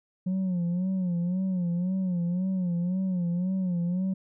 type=tone with vibrato; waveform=sine; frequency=180.7 Hz; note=F#3; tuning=41 cents flat; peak=-22 dBFS; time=0.26-4.14 s; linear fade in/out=10 ms; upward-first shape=sine; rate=1.9 Hz; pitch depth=90 cents each way; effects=tanh soft clip ceiling -24 dBFS